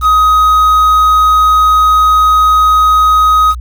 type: tone with quantisation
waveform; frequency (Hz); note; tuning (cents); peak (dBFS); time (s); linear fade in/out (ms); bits
triangle; 1258; D#6; +19; -3; 0.01-3.55; 50; 5
effects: added 60 Hz sine -19 dBFS peak until 3.6 s